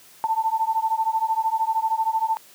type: beating tone pair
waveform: sine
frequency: 884 / 897 Hz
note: A5 / A5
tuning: +8 / +33 cents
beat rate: 13 Hz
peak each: -23 dBFS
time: 0.24-2.37 s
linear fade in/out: 0 ms
effects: white hiss -50 dBFS RMS until 2.54 s + high-pass 100 Hz 12 dB/octave